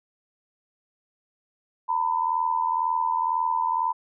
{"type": "tone pair together", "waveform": "sine", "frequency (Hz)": [914, 996], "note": ["A#5", "B5"], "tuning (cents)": [-34, 14], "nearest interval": "minor second", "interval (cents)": 148, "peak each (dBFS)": [-25, -24], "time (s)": [1.88, 3.93], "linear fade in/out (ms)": 20, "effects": []}